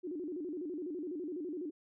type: tone with vibrato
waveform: sine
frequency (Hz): 328.2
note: E4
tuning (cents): -8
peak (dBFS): -37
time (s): 0.03-1.71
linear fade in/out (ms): 20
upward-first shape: square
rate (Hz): 12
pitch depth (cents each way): 170
effects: none